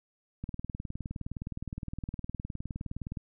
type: click train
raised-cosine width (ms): 5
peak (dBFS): -24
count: 54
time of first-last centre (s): 0.44-3.172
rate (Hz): 19.4
effects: none